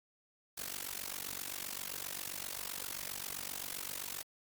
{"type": "noise with amplitude modulation", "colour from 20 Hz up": "white", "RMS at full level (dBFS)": -38, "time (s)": [0.57, 4.23], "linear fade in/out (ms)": 10, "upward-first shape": "sine", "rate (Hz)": 47.6, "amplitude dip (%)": 90, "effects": ["Opus 48 kbps"]}